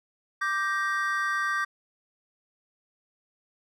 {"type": "chord", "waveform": "triangle", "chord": "G minor", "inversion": "second", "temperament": "just", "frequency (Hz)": [1176, 1568, 1881.6], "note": ["D6", "G6", "Bb6"], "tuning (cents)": [2, 0, 16], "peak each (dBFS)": [-27, -27, -30], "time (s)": [0.41, 1.65], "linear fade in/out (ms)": 10, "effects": []}